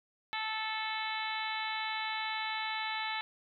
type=harmonic tone; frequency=437.8 Hz; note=A4; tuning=9 cents flat; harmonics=2 / 3 / 4 / 5 / 6 / 7 / 8 / 9; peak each=-38 / -43 / -41 / -40 / -45 / -46 / -45 / -43 dBFS; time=0.33-3.21 s; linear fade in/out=0 ms; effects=none